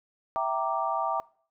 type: chord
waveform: sine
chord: E half-diminished seventh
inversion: none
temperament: equal with one note detuned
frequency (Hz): 659.3 / 778.6 / 932.3 / 1174.7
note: E5 / G5 / Bb5 / D6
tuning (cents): 0 / -12 / 0 / 0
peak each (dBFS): -31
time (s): 0.36-1.2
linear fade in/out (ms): 0
effects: noise-tail reverb RT60 0.5 s tail -23 dB re dry